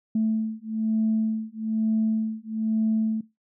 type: beating tone pair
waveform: sine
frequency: 219.4 / 220.5 Hz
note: A3 / A3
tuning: -5 / +4 cents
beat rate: 1.1 Hz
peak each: -25 dBFS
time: 0.15-3.21 s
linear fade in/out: 5 ms
effects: noise-tail reverb RT60 0.2 s tail -18 dB re dry + tanh soft clip ceiling -15 dBFS